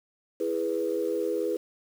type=chord; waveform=sine; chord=E major; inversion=none; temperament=equal with one note detuned; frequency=330.8 / 415.3 / 493.9 Hz; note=E4 / G#4 / B4; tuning=+6 / 0 / 0 cents; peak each=-31 / -29 / -29 dBFS; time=0.4-1.57 s; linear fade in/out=5 ms; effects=tanh soft clip ceiling -16 dBFS + 8-bit